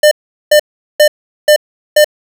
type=tone bursts; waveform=square; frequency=600 Hz; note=D5; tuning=37 cents sharp; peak=-4 dBFS; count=5; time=0.03-2.045 s; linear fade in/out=5 ms; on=83 ms; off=400 ms; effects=none